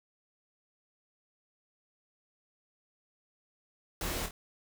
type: noise with echo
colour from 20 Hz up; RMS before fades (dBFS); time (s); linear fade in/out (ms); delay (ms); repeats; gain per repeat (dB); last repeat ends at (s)
pink; -36; 4.01-4.26; 2; 25; 2; -6; 4.31
effects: none